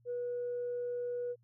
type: tone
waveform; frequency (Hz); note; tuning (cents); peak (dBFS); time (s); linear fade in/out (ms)
sine; 486.6; B4; -26; -33; 0.05-1.36; 50
effects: tanh soft clip ceiling -30 dBFS + added 118 Hz sine -65 dBFS peak until 1.43 s